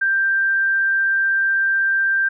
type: tone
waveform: sine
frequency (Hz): 1577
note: G6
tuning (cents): +10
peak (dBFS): -15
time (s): 0.01-2.29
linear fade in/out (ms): 10
effects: none